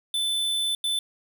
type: tone bursts at uneven times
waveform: square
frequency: 3517 Hz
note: A7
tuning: 1 cent flat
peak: -24 dBFS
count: 2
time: 0.14-0.75 / 0.84-0.99 s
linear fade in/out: 2 ms
effects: none